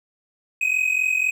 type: tone pair together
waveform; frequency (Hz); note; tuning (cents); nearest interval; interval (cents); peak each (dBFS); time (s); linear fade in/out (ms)
triangle; 2507 / 2551; D#7 / D#7; +12 / +43; unison; 31; -19 / -21; 0.61-1.31; 5
effects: none